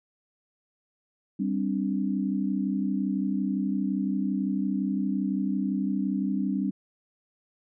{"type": "chord", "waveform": "sine", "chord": "G suspended fourth", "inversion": "none", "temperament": "equal", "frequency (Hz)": [196, 261.6, 293.7], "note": ["G3", "C4", "D4"], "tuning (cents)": [0, 0, 0], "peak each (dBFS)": [-27, -30, -31], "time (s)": [1.39, 6.71], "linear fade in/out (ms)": 10, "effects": []}